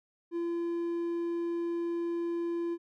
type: tone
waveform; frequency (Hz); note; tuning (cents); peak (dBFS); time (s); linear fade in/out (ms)
triangle; 340.7; F4; -43; -28; 0.31-2.78; 50
effects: none